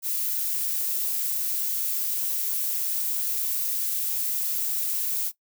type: noise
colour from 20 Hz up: violet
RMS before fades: -27 dBFS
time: 0.02-5.32 s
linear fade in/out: 50 ms
effects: noise-tail reverb RT60 0.1 s tail -17 dB re dry